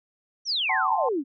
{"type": "exponential sweep", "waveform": "sine", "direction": "down", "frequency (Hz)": [6010, 255.1], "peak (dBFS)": -23, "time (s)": [0.45, 1.24], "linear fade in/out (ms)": 50}
{"type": "chord", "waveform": "sine", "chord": "F# diminished", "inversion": "none", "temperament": "equal with one note detuned", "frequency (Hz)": [758.2, 880, 1046.5], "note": ["F#5", "A5", "C6"], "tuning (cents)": [42, 0, 0], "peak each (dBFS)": -28, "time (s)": [0.69, 1.09], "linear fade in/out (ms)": 5}
{"effects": []}